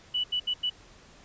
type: tone bursts at uneven times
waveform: sine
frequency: 2960 Hz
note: F#7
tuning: in tune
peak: -25 dBFS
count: 4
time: 0.14-0.24 / 0.32-0.4 / 0.47-0.54 / 0.63-0.7 s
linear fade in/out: 10 ms
effects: pink hiss -54 dBFS RMS until 1.24 s + resampled to 16000 Hz